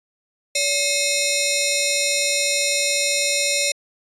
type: ring-modulated tone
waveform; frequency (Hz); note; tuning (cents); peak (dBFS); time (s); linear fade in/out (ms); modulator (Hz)
10% pulse; 1568; G6; 0; -6; 0.55-3.72; 5; 997
effects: resampled to 22050 Hz